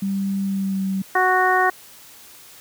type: tone with pitch glide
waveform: sine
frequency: 196 to 192.19 Hz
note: G3 to G3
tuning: 0 to -34 cents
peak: -20 dBFS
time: 0.02-1.02 s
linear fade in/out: 5 ms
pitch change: -34 cents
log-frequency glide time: 0.43-0.84 s
type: harmonic tone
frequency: 370 Hz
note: F#4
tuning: in tune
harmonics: 1 / 2 / 3 / 4 / 5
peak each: -23 / -19 / -21 / -23 / -21 dBFS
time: 1.15-1.7 s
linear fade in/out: 5 ms
effects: white hiss -45 dBFS RMS until 2.6 s + high-pass 60 Hz 12 dB/octave